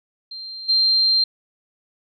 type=tone with level steps; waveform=sine; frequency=4165 Hz; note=C8; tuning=9 cents flat; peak=-31 / -14 dBFS; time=0.31-1.24 s; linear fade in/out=5 ms; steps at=0.68 s; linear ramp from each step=20 ms; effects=none